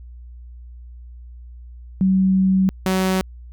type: tone pair in turn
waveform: sine / sawtooth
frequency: 189.5 / 187.76 Hz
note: F#3 / F#3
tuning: +42 / +26 cents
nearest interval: unison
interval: 16 cents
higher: first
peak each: -13 dBFS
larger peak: neither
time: 2.01-2.69 / 2.86-3.21 s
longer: first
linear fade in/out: 0 ms
effects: added 60 Hz sine -36 dBFS peak until 3.52 s